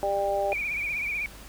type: harmonic tone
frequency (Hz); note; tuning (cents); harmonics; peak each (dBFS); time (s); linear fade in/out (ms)
198.6; G3; +23; 2 / 3 / 4; -32 / -26 / -28; 0.03-0.53; 0
type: tone with vibrato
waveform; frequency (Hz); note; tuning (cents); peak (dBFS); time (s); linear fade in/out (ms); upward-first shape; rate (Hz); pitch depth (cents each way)
sine; 2349; D7; 0; -27; 0.52-1.26; 0; triangle; 16; 95
effects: added 50 Hz sine -47 dBFS peak until 1.48 s + pink hiss -47 dBFS RMS until 1.48 s